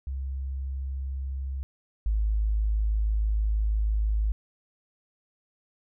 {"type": "tone pair in turn", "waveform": "sine", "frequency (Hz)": [66.9, 53.1], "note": ["C2", "G#1"], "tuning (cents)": [39, 39], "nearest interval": "major third", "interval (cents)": 400, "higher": "first", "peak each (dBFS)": [-29, -22], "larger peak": "second", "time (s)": [[0.07, 1.63], [2.06, 4.32]], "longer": "second", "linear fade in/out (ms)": 0, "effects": []}